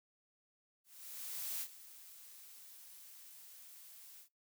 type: noise with ADSR envelope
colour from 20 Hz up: blue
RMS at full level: -40 dBFS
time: 0.84-4.29 s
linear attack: 770 ms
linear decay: 65 ms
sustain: -16 dB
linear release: 94 ms
effects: noise-tail reverb RT60 0.2 s tail -23 dB re dry